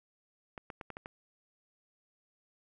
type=clicks; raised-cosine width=0.5 ms; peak=-27 dBFS; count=6; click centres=0.578 / 0.702 / 0.812 / 0.903 / 0.969 / 1.059 s; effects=none